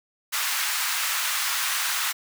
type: high-pass noise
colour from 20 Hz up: pink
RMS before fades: -26 dBFS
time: 0.32-2.13 s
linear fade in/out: 20 ms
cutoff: 1100 Hz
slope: 24 dB/octave
effects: none